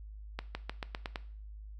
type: accelerating click train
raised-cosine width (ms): 0.3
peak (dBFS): -20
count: 7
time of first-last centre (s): 0.39-1.158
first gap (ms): 160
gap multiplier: 0.91
effects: noise-tail reverb RT60 0.5 s tail -17 dB re dry + added 52 Hz sine -44 dBFS peak until 1.79 s